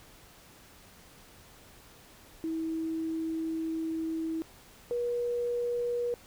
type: tone pair in turn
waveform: sine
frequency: 323.1 / 480.9 Hz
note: E4 / B4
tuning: -35 / -46 cents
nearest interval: perfect fifth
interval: 689 cents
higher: second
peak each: -30 / -28 dBFS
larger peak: second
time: 2.44-4.42 / 4.91-6.14 s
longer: first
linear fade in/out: 0 ms
effects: pink hiss -55 dBFS RMS until 6.26 s